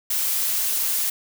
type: noise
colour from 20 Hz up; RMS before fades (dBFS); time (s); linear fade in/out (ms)
blue; -23; 0.1-1.1; 5
effects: none